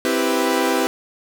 sawtooth chord, C major seventh, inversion none, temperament equal, 261.6 / 329.6 / 392 / 493.9 Hz, C4 / E4 / G4 / B4, 0 / 0 / 0 / 0 cents, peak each -19 dBFS, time 0.05-0.87 s, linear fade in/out 0 ms, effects none

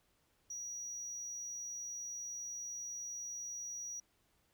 sine tone, 5790 Hz, F#8, 38 cents flat, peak -39 dBFS, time 0.5-4 s, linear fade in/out 5 ms, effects tanh soft clip ceiling -40 dBFS + pink hiss -75 dBFS RMS until 4.53 s

